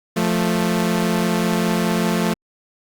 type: tone pair together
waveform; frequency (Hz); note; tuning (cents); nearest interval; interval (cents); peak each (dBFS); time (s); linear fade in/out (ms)
sawtooth; 174.91 / 220; F3 / A3; +3 / 0; major third; 397; -16; 0.16-2.34; 10
effects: Opus 48 kbps